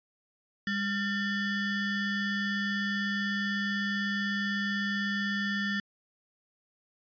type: ring-modulated tone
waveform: square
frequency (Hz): 795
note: G5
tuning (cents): +24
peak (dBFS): -26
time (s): 0.67-5.8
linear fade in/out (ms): 2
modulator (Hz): 997
effects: resampled to 11025 Hz